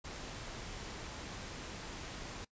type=noise; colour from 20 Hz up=pink; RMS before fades=-45 dBFS; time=0.04-2.45 s; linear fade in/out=10 ms; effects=noise-tail reverb RT60 0.1 s tail -20 dB re dry + resampled to 16000 Hz